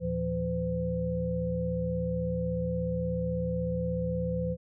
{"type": "tone cluster", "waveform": "sine", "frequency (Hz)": [77.6, 114.9, 171.3, 509], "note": ["D#2", "A#2", "F3", "C5"], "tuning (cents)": [-4, -25, -33, -48], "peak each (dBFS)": [-37, -37, -31, -32], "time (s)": [0, 4.57], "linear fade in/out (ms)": 50, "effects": []}